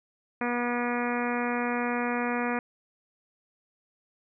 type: harmonic tone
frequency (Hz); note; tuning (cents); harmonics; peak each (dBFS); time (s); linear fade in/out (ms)
241.9; B3; -36; 1 / 2 / 3 / 4 / 5 / 6 / 7 / 8 / 9 / 10; -30 / -33 / -35 / -36 / -37 / -38 / -38 / -39 / -40 / -40; 0.41-2.59; 2
effects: none